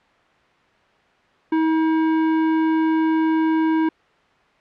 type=tone with tanh clipping; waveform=sine; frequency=319.4 Hz; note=D#4; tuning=45 cents sharp; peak=-18 dBFS; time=1.52-3.89 s; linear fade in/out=5 ms; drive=18 dB; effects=white hiss -56 dBFS RMS until 4.6 s + low-pass 2000 Hz 12 dB/octave